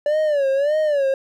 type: tone with vibrato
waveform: triangle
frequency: 578 Hz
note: D5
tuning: 28 cents flat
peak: -14 dBFS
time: 0.06-1.14 s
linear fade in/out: 2 ms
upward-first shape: sine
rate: 1.7 Hz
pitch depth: 130 cents each way
effects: none